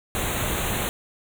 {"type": "band-stop noise", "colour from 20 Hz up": "pink", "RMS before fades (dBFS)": -26, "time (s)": [0.15, 0.89], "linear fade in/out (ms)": 0, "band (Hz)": [4100, 6300], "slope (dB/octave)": 96, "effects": []}